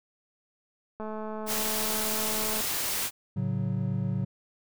click train, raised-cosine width 1 ms, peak -24 dBFS, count 348, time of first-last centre 1-2.606 s, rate 216 Hz
white noise, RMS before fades -30 dBFS, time 1.46-3.11 s, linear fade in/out 50 ms
triangle chord, F# minor, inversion first, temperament equal, 110 / 138.59 / 185 Hz, A2 / C#3 / F#3, 0 / 0 / 0 cents, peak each -29 dBFS, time 3.36-4.25 s, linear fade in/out 10 ms
effects none

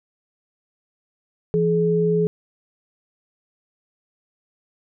sine tone pair together, 168.5 / 424.1 Hz, E3 / G#4, +38 / +36 cents, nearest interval octave + major third, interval 1598 cents, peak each -20 / -18 dBFS, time 1.54-2.27 s, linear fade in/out 0 ms, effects none

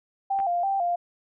sine tone with vibrato, 740 Hz, F#5, in tune, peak -22 dBFS, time 0.3-0.96 s, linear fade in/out 10 ms, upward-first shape square, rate 3 Hz, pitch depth 100 cents each way
clicks, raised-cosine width 0.5 ms, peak -27 dBFS, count 2, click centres 0.389 / 0.401 s
effects none

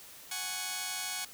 5% pulse chord, F# suspended second, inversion none, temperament just, 740 / 832.5 / 1110 Hz, F#5 / G#5 / C#6, 0 / +4 / +2 cents, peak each -28 / -29 / -30 dBFS, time 0.31-1.25 s, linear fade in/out 5 ms, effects white hiss -51 dBFS RMS until 1.33 s

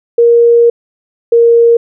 sine tone pair in turn, 470 / 467 Hz, A#4 / A#4, +14 / +3 cents, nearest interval unison, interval 11 cents, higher first, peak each -3 dBFS, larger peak neither, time 0.18-0.7 / 1.32-1.77 s, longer first, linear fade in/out 5 ms, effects none

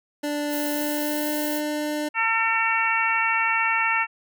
25% pulse tone with pitch glide, 293.7 to 299.5 Hz, D4 to D4, 0 to +34 cents, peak -21 dBFS, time 0.23-2.09 s, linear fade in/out 10 ms, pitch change +34 cents, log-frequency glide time 0.7-1.33 s
violet noise, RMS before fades -32 dBFS, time 0.49-1.62 s, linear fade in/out 50 ms
harmonic tone, 451.6 Hz, A4, 45 cents sharp, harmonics 2 / 3 / 4 / 5 / 6, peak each -26 / -26 / -26 / -26 / -26 dBFS, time 2.14-4.07 s, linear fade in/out 50 ms
effects none

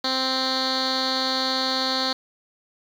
10% pulse tone with low-pass filter, 261.6 Hz, C4, in tune, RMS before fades -24 dBFS, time 0.04-2.13 s, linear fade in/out 5 ms, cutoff 4400 Hz, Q 8.5, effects 8-bit

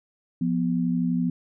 sine tone pair together, 174.79 / 246.9 Hz, F3 / B3, +2 / 0 cents, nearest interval tritone, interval 598 cents, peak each -24 dBFS, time 0.41-1.3 s, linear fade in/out 5 ms, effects none

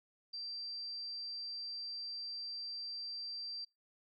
sine tone, 4700 Hz, D8, 1 cent sharp, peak -40 dBFS, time 0.33-3.65 s, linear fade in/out 10 ms, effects noise-tail reverb RT60 0.2 s tail -23 dB re dry + MP3 96 kbps

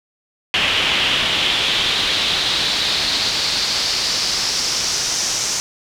brown noise with band-pass filter sweep, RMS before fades -19 dBFS, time 0.54-5.6 s, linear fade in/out 0 ms, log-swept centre 2900 to 6100 Hz, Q 3.4, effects none

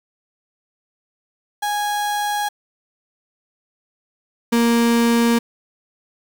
35% pulse tone pair in turn, 828 / 233.8 Hz, G#5 / A#3, -5 / +5 cents, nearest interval octave + minor seventh, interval 2190 cents, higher first, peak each -18 / -12 dBFS, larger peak second, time 1.62-2.49 / 4.52-5.39 s, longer neither, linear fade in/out 10 ms, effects 7-bit

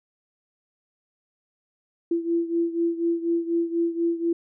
sine beating tone pair, 336.1 / 340.2 Hz, E4 / F4, +34 / -45 cents, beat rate 4.1 Hz, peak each -23 / -27 dBFS, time 2.11-4.33 s, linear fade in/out 5 ms, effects none

